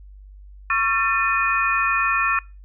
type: tone cluster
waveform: sine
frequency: 1110 / 1356 / 1789 / 2476 Hz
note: C#6 / E6 / A6 / D#7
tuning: +2 / +49 / +28 / -9 cents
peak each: -23 dBFS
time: 0.7-2.39 s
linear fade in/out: 2 ms
effects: noise-tail reverb RT60 0.3 s tail -26 dB re dry + added 49 Hz sine -40 dBFS peak until 2.64 s